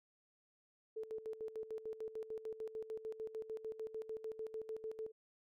sine tone with tremolo, 440 Hz, A4, in tune, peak -40 dBFS, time 0.96-5.12 s, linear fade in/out 10 ms, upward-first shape square, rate 6.7 Hz, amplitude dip 75%, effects none

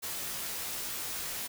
white noise with comb filter, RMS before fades -37 dBFS, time 0.02-1.48 s, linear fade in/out 20 ms, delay 17 ms, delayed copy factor -0.95, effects none

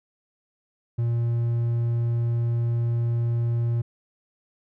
triangle tone, 117.6 Hz, A#2, 16 cents sharp, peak -19 dBFS, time 0.98-3.82 s, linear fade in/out 10 ms, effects none

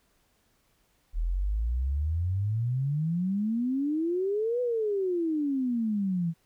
sine exponential two-way sweep, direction up then down, 38.89 to 500 to 161.4 Hz, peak -25 dBFS, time 1.13-6.34 s, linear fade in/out 50 ms, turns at 4.61 s, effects pink hiss -69 dBFS RMS until 6.45 s

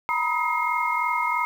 sine tone cluster, 943 / 986 / 1263 / 2141 Hz, A#5 / B5 / D#6 / C7, +20 / -3 / +26 / +39 cents, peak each -27 dBFS, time 0.09-1.45 s, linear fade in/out 0 ms, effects 8-bit

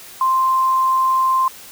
sine tone, 1046.5 Hz, C6, in tune, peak -13 dBFS, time 0.21-1.48 s, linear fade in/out 2 ms, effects white hiss -39 dBFS RMS until 1.71 s

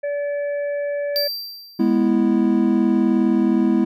harmonic tone, 576 Hz, D5, 34 cents flat, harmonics 1 / 3 / 4, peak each -21 / -35 / -43 dBFS, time 0.03-1.28 s, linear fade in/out 10 ms
square tone with exponential decay, 4699 Hz, D8, in tune, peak -18 dBFS, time 1.16-2.08 s, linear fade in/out 0 ms, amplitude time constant 200 ms
triangle chord, E major, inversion first, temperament equal, 207.7 / 246.9 / 329.6 Hz, G#3 / B3 / E4, 0 / 0 / 0 cents, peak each -17 dBFS, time 1.79-3.85 s, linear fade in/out 10 ms
effects none

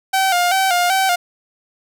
sawtooth tone with vibrato, 737 Hz, F#5, 7 cents flat, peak -10 dBFS, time 0.13-1.16 s, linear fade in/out 10 ms, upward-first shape square, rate 2.6 Hz, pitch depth 71 cents each way, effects none

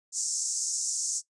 pink band-pass noise, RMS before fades -31 dBFS, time 0.12-1.22 s, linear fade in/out 50 ms, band 5800 to 8300 Hz, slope 48 dB/octave, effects noise-tail reverb RT60 0.1 s tail -17 dB re dry + resampled to 24000 Hz

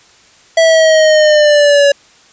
square linear sweep, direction down, 658 to 563 Hz, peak -6 dBFS, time 0.57-1.92 s, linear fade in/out 5 ms, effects white hiss -45 dBFS RMS until 2.32 s + resampled to 16000 Hz

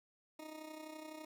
20% pulse tone with amplitude modulation, 311.1 Hz, D#4, in tune, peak -40 dBFS, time 0.39-1.25 s, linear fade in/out 5 ms, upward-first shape sine, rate 31.9 Hz, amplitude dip 60%, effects none

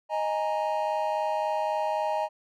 triangle chord, D# suspended fourth, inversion none, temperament just, 622.3 / 829.7 / 933.4 Hz, D#5 / G#5 / A#5, 0 / -2 / +2 cents, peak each -27 / -28 / -29 dBFS, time 0.09-2.29 s, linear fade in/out 50 ms, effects none

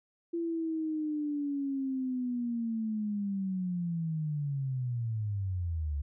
sine linear sweep, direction down, 340 to 69.3 Hz, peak -30 dBFS, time 0.33-6.02 s, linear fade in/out 10 ms, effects none

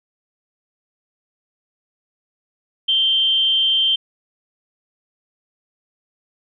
sine tone with amplitude modulation, 3136 Hz, G7, in tune, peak -12 dBFS, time 2.88-3.96 s, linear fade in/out 10 ms, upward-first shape sine, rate 288 Hz, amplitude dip 40%, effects none

